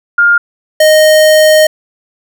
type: tone pair in turn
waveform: sine / square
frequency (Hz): 1410 / 619.8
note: F6 / D#5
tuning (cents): +16 / -7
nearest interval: octave + major second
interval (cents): 1423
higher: first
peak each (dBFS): -4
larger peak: neither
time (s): 0.18-0.38 / 0.8-1.67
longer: second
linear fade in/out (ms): 5
effects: none